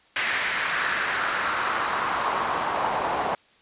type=noise with band-pass filter sweep; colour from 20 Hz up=pink; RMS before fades=-26 dBFS; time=0.16-3.35 s; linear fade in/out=2 ms; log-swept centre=2000 to 800 Hz; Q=2.3; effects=white hiss -58 dBFS RMS until 3.61 s + resampled to 8000 Hz